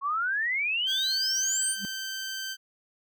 sine exponential sweep, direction up, 1082 to 9360 Hz, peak -25 dBFS, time 0.01-1.76 s, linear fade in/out 50 ms
15% pulse tone, 1553 Hz, G6, 17 cents flat, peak -26 dBFS, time 0.86-2.57 s, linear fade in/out 50 ms
sine tone with exponential growth, 198.6 Hz, G3, 23 cents sharp, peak -29 dBFS, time 1.75-1.85 s, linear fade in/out 0 ms, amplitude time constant 20 ms
effects none

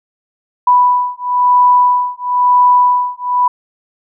sine beating tone pair, 987.8 / 988.8 Hz, B5 / B5, 0 / +2 cents, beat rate 1 Hz, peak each -11 dBFS, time 0.67-3.48 s, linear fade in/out 5 ms, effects none

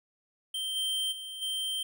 square tone with level steps, 3136 Hz, G7, in tune, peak -32 / -29 / -39 / -31 dBFS, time 0.54-1.83 s, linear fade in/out 5 ms, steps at 0.75 / 1.11 / 1.41 s, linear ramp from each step 20 ms, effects none

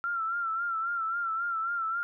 sine tone with vibrato, 1360 Hz, F6, 46 cents flat, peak -28 dBFS, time 0.04-2.03 s, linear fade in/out 0 ms, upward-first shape sine, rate 3.7 Hz, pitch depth 63 cents each way, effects none

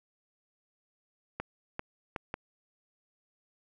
clicks, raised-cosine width 0.5 ms, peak -19 dBFS, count 4, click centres 1.4 / 1.794 / 2.162 / 2.341 s, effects none

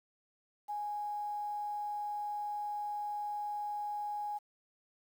sine tone with quantisation, 830.6 Hz, G#5, in tune, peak -35 dBFS, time 0.68-4.39 s, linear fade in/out 20 ms, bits 10, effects none

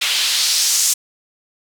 white noise with band-pass filter sweep, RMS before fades -17 dBFS, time 0.01-0.94 s, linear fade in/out 10 ms, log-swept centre 2900 to 7300 Hz, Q 1.7, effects none

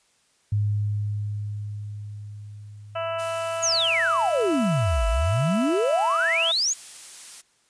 sine tone with exponential decay, 103.83 Hz, G#2, in tune, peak -19 dBFS, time 0.52-4.99 s, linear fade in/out 5 ms, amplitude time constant 970 ms
harmonic tone, 330.5 Hz, E4, 5 cents sharp, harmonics 2 / 3 / 4 / 5 / 6 / 7 / 8 / 9, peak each -27 / -37 / -32 / -43 / -48 / -48 / -39 / -41 dBFS, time 2.95-6.52 s, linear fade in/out 10 ms
blue noise, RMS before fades -38 dBFS, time 3.18-7.42 s, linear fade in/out 20 ms
sine exponential two-way sweep, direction down then up, 7040 to 49 to 7040 Hz, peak -20 dBFS, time 3.62-6.74 s, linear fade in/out 20 ms, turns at 5.07 s
effects white hiss -64 dBFS RMS until 7.69 s + resampled to 22050 Hz

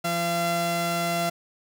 sawtooth tone pair together, 171.03 / 683 Hz, F3 / F5, -36 / -39 cents, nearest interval 2 octaves, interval 2397 cents, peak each -25 / -21 dBFS, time 0.04-1.3 s, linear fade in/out 10 ms, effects none

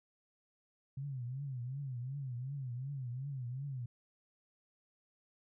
sine tone with vibrato, 130.9 Hz, C3, 1 cent sharp, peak -38 dBFS, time 0.97-3.86 s, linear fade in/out 5 ms, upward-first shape triangle, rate 2.7 Hz, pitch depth 180 cents each way, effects none

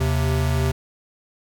square tone pair together, 77.88 / 130.81 Hz, D#2 / C3, +2 / 0 cents, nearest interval major sixth, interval 898 cents, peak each -22 dBFS, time 0-0.72 s, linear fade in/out 10 ms, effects none

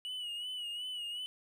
triangle tone with vibrato, 2927 Hz, F#7, 19 cents flat, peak -36 dBFS, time 0.05-1.26 s, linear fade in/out 0 ms, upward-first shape sine, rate 2.7 Hz, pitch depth 57 cents each way, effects none

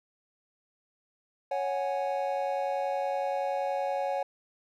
triangle chord, C# suspended fourth, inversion none, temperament equal, 554.4 / 740 / 830.6 Hz, C#5 / F#5 / G#5, 0 / 0 / 0 cents, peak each -29 / -31 / -32 dBFS, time 1.51-4.23 s, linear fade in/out 5 ms, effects none

